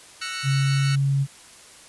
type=chord; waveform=20% pulse; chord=F# dominant seventh; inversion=third; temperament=equal with one note detuned; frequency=1332.3 / 1480 / 1864.7 / 2217 Hz; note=E6 / F#6 / A#6 / C#7; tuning=+18 / 0 / 0 / 0 cents; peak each=-29 / -28 / -32 / -29 dBFS; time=0.21-0.96 s; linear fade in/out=10 ms
type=tone with pitch glide; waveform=sine; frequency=136.6 to 138.27 Hz; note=C#3 to C#3; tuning=-25 to -4 cents; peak=-18 dBFS; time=0.43-1.27 s; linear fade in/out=50 ms; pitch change=+21 cents; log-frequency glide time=0.54-0.95 s
effects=white hiss -47 dBFS RMS until 1.88 s + resampled to 24000 Hz